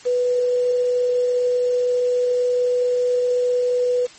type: tone with quantisation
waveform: sine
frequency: 493.9 Hz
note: B4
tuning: in tune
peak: -16 dBFS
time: 0.05-4.07 s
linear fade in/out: 20 ms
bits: 6
effects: white hiss -44 dBFS RMS until 4.18 s + MP3 32 kbps